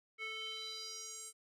square tone with band-pass filter sweep, 440 Hz, A4, in tune, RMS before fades -45 dBFS, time 0.18-1.33 s, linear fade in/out 50 ms, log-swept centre 2200 to 8700 Hz, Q 4.2, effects none

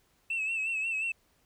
sine tone with vibrato, 2637 Hz, E7, in tune, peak -27 dBFS, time 0.3-1.12 s, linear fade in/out 5 ms, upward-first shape sine, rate 5.6 Hz, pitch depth 59 cents each way, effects tanh soft clip ceiling -27 dBFS + pink hiss -69 dBFS RMS until 1.45 s

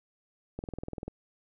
click train, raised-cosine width 2 ms, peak -23 dBFS, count 11, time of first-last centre 0.59-1.08 s, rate 20.4 Hz, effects none

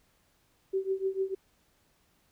sine tone with tremolo, 384.1 Hz, G4, 35 cents flat, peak -24 dBFS, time 0.73-1.35 s, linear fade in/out 10 ms, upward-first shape triangle, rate 6.7 Hz, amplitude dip 95%, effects pink hiss -69 dBFS RMS until 2.31 s

